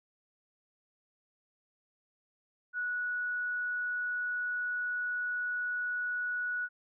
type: tone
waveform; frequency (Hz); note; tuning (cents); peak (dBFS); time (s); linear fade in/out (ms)
sine; 1468; F#6; -14; -31; 2.73-6.69; 50
effects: none